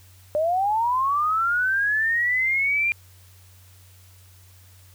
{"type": "linear sweep", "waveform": "sine", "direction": "up", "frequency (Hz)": [589, 2406], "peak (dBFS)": -19, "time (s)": [0.35, 2.92], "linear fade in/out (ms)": 0, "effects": ["added 92 Hz sine -49 dBFS peak until 4.94 s", "white hiss -55 dBFS RMS until 4.94 s"]}